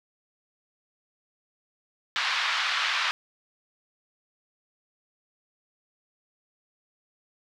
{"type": "band-pass noise", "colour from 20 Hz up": "pink", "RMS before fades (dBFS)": -27, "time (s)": [2.16, 3.11], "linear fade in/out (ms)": 0, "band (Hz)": [1100, 4400], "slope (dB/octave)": 24, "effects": []}